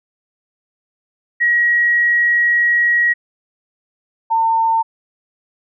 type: tone pair in turn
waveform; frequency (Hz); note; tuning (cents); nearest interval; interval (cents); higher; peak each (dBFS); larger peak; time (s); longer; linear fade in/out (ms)
sine; 1904 / 903.5; A#6 / A5; +36 / +46; octave + minor second; 1290; first; -11 / -12; first; 1.4-3.14 / 4.3-4.83; first; 20
effects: none